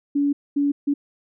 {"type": "tone bursts at uneven times", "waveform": "sine", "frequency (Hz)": 285.2, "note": "C#4", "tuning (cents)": 49, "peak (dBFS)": -17, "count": 3, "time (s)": [[0.15, 0.33], [0.56, 0.72], [0.87, 0.94]], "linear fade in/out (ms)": 10, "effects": []}